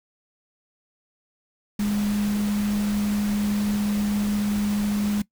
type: tone in noise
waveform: sine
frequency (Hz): 206.5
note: G#3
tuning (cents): -10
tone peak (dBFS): -21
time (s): 1.79-5.22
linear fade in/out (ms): 5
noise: pink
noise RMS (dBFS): -35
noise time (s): 1.79-5.22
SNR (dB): +11
effects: noise-tail reverb RT60 0.1 s tail -20 dB re dry